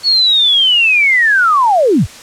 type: linear sweep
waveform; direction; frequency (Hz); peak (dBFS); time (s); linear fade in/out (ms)
sine; down; 4435 to 51.91; -7; 0.03-2.07; 50
effects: white hiss -34 dBFS RMS until 2.22 s + low-pass 8000 Hz 12 dB/octave